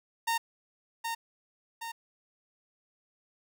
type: tone with echo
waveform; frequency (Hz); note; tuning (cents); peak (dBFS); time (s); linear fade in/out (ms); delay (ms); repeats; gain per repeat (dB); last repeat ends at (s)
sawtooth; 919; A#5; -25; -23; 0.27-0.38; 10; 770; 2; -5; 1.92
effects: none